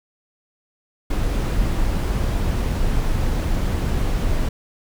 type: noise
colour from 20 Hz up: brown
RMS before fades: -20 dBFS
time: 1.1-4.49 s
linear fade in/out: 5 ms
effects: none